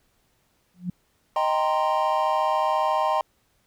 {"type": "tone with exponential growth", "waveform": "sine", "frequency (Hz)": 178.8, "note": "F3", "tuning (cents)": 41, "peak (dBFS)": -22, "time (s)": [0.74, 0.9], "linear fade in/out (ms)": 5, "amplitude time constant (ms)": 33}
{"type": "chord", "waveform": "triangle", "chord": "C minor seventh", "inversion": "first", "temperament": "equal", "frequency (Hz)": [622.3, 784, 932.3, 1046.5], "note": ["Eb5", "G5", "Bb5", "C6"], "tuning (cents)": [0, 0, 0, 0], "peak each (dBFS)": -24, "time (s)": [1.36, 3.21], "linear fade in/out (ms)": 2}
{"effects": ["pink hiss -67 dBFS RMS until 3.66 s"]}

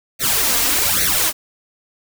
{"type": "noise with flanger", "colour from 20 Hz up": "white", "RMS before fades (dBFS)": -17, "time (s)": [0.19, 1.33], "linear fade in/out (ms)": 50, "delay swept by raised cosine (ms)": [0.48, 4.28], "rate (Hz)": 1.2, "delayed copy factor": 1, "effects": []}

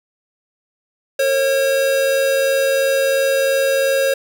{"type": "tone pair together", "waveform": "square", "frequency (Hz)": [459.1, 542], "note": ["A#4", "C#5"], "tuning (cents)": [-26, -39], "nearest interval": "minor third", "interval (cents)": 287, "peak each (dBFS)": [-26, -15], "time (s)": [1.19, 4.14], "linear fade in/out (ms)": 5, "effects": []}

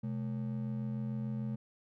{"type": "ring-modulated tone", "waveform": "triangle", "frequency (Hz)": 170.9, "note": "F3", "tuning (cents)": -37, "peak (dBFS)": -29, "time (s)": [0.03, 1.56], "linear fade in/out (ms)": 10, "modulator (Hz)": 43.4, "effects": []}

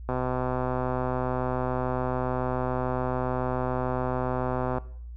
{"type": "click train", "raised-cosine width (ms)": 1, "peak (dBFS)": -15, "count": 597, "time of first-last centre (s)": [0.09, 4.783], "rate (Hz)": 127, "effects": ["noise-tail reverb RT60 0.6 s tail -18 dB re dry", "added 59 Hz sine -37 dBFS peak until 5.16 s"]}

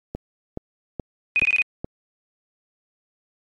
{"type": "click train", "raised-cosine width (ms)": 2, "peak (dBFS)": -15, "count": 5, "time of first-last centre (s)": [0.15, 1.845], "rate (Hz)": 2.36}
{"type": "tone bursts", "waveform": "sine", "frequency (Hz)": 2497, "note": "D#7", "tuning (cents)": 6, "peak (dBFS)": -15, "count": 5, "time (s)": [1.36, 1.619], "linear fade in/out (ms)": 0, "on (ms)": 35, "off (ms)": 21}
{"effects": ["MP3 48 kbps"]}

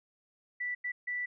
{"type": "tone bursts at uneven times", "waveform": "sine", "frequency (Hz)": 1969, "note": "B6", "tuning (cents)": -6, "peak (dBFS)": -32, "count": 3, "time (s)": [[0.6, 0.75], [0.84, 0.92], [1.07, 1.26]], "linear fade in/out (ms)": 10, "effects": []}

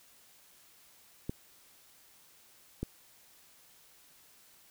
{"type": "clicks", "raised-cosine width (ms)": 3, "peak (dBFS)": -21, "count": 2, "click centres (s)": [1.295, 2.83], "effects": ["white hiss -61 dBFS RMS until 4.7 s"]}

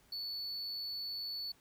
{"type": "tone", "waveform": "triangle", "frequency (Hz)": 4449, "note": "C#8", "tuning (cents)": 5, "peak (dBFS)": -37, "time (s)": [0.12, 1.52], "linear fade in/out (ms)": 5, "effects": ["pink hiss -67 dBFS RMS until 1.6 s"]}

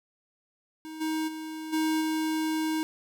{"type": "tone with level steps", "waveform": "square", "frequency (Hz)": 315, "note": "D#4", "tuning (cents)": 21, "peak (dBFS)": [-39, -28, -36, -25, -27], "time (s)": [0.85, 2.83], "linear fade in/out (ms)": 0, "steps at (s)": [1, 1.27, 1.72, 2], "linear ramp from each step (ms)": 20, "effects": []}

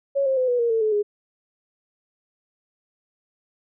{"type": "tone with pitch steps", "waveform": "sine", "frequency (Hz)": [554.4, 531.8, 510.2, 489.4, 469.4, 450.3, 432, 414.4], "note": ["C#5", "C5", "C5", "B4", "A#4", "A4", "A4", "G#4"], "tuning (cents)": [0, 28, -44, -16, 12, 40, -32, -4], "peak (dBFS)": -18, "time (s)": [0.15, 1.03], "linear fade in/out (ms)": 20, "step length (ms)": 110, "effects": []}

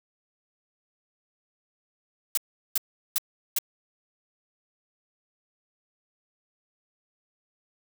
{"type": "noise bursts", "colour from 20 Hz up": "blue", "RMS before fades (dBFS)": -24, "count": 4, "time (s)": [2.35, 3.586], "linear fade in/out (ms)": 2, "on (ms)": 24, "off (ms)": 380, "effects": []}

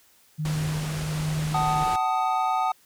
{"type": "tone with tremolo", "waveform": "sine", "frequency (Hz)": 153.7, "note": "D#3", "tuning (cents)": -21, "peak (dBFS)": -24, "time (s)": [0.38, 1.85], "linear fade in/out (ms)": 20, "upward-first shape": "sine", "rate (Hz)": 1.3, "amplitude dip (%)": 35}
{"type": "low-pass noise", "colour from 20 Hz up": "pink", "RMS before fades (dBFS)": -35, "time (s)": [0.45, 1.96], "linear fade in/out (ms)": 2, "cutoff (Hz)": 11000, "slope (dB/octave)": 24}
{"type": "chord", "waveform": "triangle", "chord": "D# diminished", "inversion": "first", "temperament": "equal with one note detuned", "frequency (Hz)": [751.2, 880, 1244.5], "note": ["F#5", "A5", "D#6"], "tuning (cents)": [26, 0, 0], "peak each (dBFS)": [-23, -25, -25], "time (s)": [1.54, 2.72], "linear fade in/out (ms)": 5}
{"effects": ["white hiss -59 dBFS RMS until 2.85 s"]}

